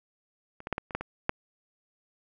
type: clicks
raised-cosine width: 0.5 ms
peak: -29 / -20 / -12 / -16 / -26 / -14 / -21 / -9 dBFS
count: 8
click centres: 0.604 / 0.671 / 0.727 / 0.781 / 0.908 / 0.95 / 1.01 / 1.294 s
effects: none